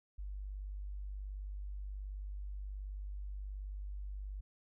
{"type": "tone", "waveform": "sine", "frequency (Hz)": 49.34, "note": "G1", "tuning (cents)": 12, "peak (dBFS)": -40, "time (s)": [0.18, 4.41], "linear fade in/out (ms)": 10, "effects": []}